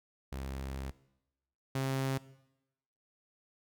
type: tone pair in turn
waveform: sawtooth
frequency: 67 / 134 Hz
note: C2 / C3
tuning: +42 / +42 cents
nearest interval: octave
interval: 1200 cents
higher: second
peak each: -34 / -27 dBFS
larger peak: second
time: 0.32-0.91 / 1.75-2.18 s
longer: first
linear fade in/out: 5 ms
effects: noise-tail reverb RT60 0.9 s tail -19 dB re dry